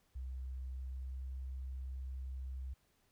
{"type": "tone with pitch glide", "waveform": "sine", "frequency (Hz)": [64.4, 65.19], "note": ["C2", "C2"], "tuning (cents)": [-27, -6], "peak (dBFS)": -40, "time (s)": [0.15, 2.74], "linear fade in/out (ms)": 10, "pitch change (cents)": 21, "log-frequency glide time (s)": [0.55, 1.23], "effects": ["pink hiss -75 dBFS RMS until 3.11 s"]}